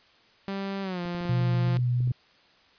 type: tone with pitch glide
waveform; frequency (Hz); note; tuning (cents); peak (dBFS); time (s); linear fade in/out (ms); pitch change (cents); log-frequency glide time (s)
sawtooth; 196 to 174.62; G3 to F3; 0 to 0; -26; 0.48-1.77; 0; -200; 0.82-1.01
type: clicks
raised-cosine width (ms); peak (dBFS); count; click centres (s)
3; -30; 11; 1.055 / 1.149 / 1.209 / 1.254 / 1.409 / 1.544 / 1.681 / 1.789 / 2.005 / 2.075 / 2.109
type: tone with vibrato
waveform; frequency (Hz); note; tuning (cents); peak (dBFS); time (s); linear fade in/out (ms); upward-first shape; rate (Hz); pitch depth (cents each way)
sine; 123.6; B2; +2; -22; 1.29-2.12; 5; sine; 2.8; 13
effects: white hiss -59 dBFS RMS until 2.78 s + resampled to 11025 Hz